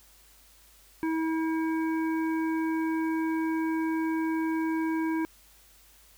harmonic tone, 322 Hz, E4, 41 cents flat, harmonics 1 / 3 / 5 / 7, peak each -26 / -36 / -40 / -43 dBFS, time 1.03-5.25 s, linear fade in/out 0 ms, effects added 50 Hz sine -61 dBFS peak until 6.17 s + white hiss -58 dBFS RMS until 6.17 s

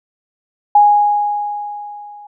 sine tone with level ramp, 827 Hz, G#5, 8 cents flat, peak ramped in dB -4 to -34 dBFS, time 0.75-2.27 s, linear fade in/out 5 ms, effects none

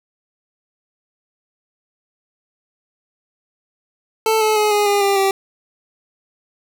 25% pulse tone with pitch steps, 441.2 / 432.1 / 423.2 / 414.5 / 406 / 397.6 / 389.4 Hz, A4 / A4 / G#4 / G#4 / G#4 / G4 / G4, +5 / -31 / +33 / -3 / -39 / +25 / -12 cents, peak -10 dBFS, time 4.26-5.31 s, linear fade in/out 2 ms, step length 150 ms, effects none

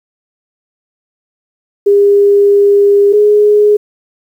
sine tone pair in turn, 404.1 / 417.4 Hz, G#4 / G#4, -47 / +9 cents, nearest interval minor second, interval 56 cents, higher second, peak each -4 dBFS, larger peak neither, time 1.86-3.13 / 3.13-3.77 s, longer first, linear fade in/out 10 ms, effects 7-bit

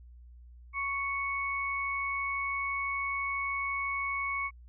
sine tone pair together, 1108.7 / 2217 Hz, C#6 / C#7, 0 / 0 cents, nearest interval octave, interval 1200 cents, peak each -34 / -32 dBFS, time 0.73-4.51 s, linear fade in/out 50 ms, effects added 60 Hz sine -49 dBFS peak until 4.68 s

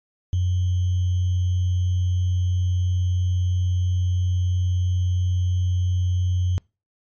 sine tone with sample-and-hold, 90.3 Hz, F#2, 42 cents flat, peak -18 dBFS, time 0.33-6.58 s, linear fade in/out 0 ms, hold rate 3150 Hz, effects noise-tail reverb RT60 0.3 s tail -26 dB re dry + MP3 32 kbps

